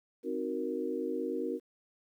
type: chord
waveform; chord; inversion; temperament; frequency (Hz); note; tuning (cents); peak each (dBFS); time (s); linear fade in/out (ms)
sine; C half-diminished seventh; none; equal; 261.6 / 311.1 / 370 / 466.2; C4 / Eb4 / Gb4 / Bb4; 0 / 0 / 0 / 0; -38 / -38 / -37 / -36; 0.23-1.6; 50
effects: 11-bit